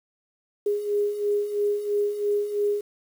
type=beating tone pair; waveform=sine; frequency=409.7 / 412.7 Hz; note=G#4 / G#4; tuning=-24 / -11 cents; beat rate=3 Hz; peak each=-29 / -23 dBFS; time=0.66-2.81 s; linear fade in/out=5 ms; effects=8-bit